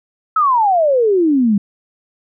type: exponential sweep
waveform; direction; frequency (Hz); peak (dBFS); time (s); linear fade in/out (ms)
sine; down; 1318.5 to 194.6; -10; 0.36-1.58; 5
effects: none